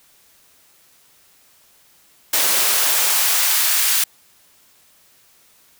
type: noise with high-pass filter sweep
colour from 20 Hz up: white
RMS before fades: -17 dBFS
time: 2.33-4.04 s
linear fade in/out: 5 ms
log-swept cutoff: 330 to 1500 Hz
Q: 0.73
effects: white hiss -54 dBFS RMS until 5.79 s